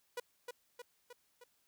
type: tone with echo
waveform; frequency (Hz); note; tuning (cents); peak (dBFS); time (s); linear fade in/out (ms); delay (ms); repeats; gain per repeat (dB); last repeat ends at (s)
sawtooth; 487.4; B4; -23; -34; 0.17-0.2; 5; 310; 4; -4; 1.44
effects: white hiss -75 dBFS RMS until 1.67 s